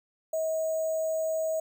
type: tone with sample-and-hold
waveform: sine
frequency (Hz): 638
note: D#5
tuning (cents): +43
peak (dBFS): -26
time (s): 0.33-1.6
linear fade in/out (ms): 5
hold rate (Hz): 7350
effects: none